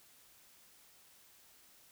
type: silence
effects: white hiss -63 dBFS RMS until 1.91 s